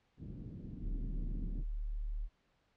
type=low-pass noise; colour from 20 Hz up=white; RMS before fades=-46 dBFS; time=0.17-1.65 s; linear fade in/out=50 ms; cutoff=250 Hz; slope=24 dB/octave
type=tone; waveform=sine; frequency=37.2 Hz; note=D1; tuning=23 cents sharp; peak=-35 dBFS; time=0.8-2.29 s; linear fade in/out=50 ms
effects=pink hiss -75 dBFS RMS until 2.76 s + low-pass 4000 Hz 12 dB/octave